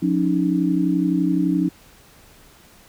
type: tone cluster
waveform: sine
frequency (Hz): 177.8 / 279.7 / 311.5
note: F3 / C#4 / D#4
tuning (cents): +31 / +16 / +2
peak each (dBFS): -21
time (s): 0.02-1.69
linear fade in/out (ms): 10
effects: pink hiss -50 dBFS RMS until 2.88 s